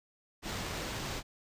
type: noise with sample-and-hold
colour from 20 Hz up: pink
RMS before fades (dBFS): -38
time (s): 0.42-1.23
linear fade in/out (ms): 50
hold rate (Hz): 11025
effects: resampled to 32000 Hz